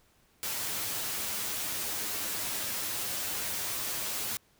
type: noise with comb filter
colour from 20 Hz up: white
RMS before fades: -34 dBFS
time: 0.43-4.37 s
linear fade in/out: 0 ms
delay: 9.6 ms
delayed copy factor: +0.55
effects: pink hiss -66 dBFS RMS until 4.59 s